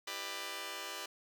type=chord; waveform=5% pulse; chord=E minor seventh; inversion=none; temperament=just; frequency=329.6 / 395.6 / 494.4 / 593.3 Hz; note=E4 / G4 / B4 / D5; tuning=0 / +16 / +2 / +18 cents; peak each=-38 / -35 / -36 / -34 dBFS; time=0.07-1.06 s; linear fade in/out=5 ms; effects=none